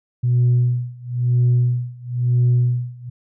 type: tone with tremolo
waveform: sine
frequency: 122.6 Hz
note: B2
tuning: 12 cents flat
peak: -10 dBFS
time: 0.23-3.1 s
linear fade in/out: 10 ms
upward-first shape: sine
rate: 1 Hz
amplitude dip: 95%
effects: tanh soft clip ceiling -10 dBFS